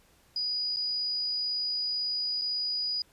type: tone with dropouts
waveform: sine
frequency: 4921 Hz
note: D#8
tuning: 20 cents flat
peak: -28 dBFS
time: 0.36-3.02 s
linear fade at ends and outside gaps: 2 ms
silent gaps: 0.762-0.768 / 2.414-2.418 s
effects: pink hiss -63 dBFS RMS until 3.12 s + resampled to 32000 Hz